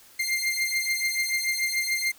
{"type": "beating tone pair", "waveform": "sawtooth", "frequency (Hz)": [2100, 2106.9], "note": ["C7", "C7"], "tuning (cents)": [6, 11], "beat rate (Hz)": 6.9, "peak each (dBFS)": -24, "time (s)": [0.19, 2.12], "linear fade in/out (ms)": 10, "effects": ["white hiss -53 dBFS RMS until 2.18 s"]}